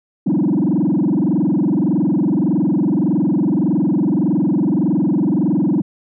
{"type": "tone with frequency modulation", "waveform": "sine", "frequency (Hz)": 246.9, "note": "B3", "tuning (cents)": 0, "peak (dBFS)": -11, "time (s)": [0.26, 5.82], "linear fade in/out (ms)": 10, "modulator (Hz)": 21.7, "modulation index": 3.8, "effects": ["tanh soft clip ceiling -11 dBFS"]}